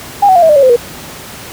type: tone with pitch steps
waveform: sine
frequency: 809 / 750.5 / 696.2 / 645.8 / 599.1 / 555.8 / 515.6 / 478.3 Hz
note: G#5 / F#5 / F5 / E5 / D5 / C#5 / C5 / A#4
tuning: -46 / +24 / -6 / -36 / +34 / +4 / -26 / +44 cents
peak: -3 dBFS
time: 0.22-0.764 s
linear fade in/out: 10 ms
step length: 68 ms
effects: pink hiss -28 dBFS RMS until 1.52 s + high-pass 80 Hz 12 dB/octave